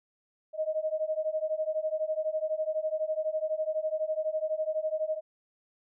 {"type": "beating tone pair", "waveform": "sine", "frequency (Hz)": [619, 631], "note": ["D#5", "D#5"], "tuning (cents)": [-9, 24], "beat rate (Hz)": 12, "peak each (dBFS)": -31, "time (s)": [0.53, 5.21], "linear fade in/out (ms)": 50, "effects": []}